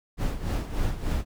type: noise with tremolo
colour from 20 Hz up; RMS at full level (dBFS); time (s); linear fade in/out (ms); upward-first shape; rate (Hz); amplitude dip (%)
brown; -25; 0.17-1.25; 50; sine; 3.4; 70
effects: none